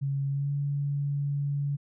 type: tone with pitch glide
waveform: sine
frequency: 138.59 to 142.4 Hz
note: C#3 to C#3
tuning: 0 to +47 cents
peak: -26 dBFS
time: 0.01-1.77 s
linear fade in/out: 20 ms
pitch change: +47 cents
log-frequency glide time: 0.29-0.51 s
effects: none